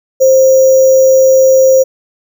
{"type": "tone with sample-and-hold", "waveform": "sine", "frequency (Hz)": 527, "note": "C5", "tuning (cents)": 12, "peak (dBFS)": -3, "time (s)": [0.2, 1.84], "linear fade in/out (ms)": 20, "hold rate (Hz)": 6300, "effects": []}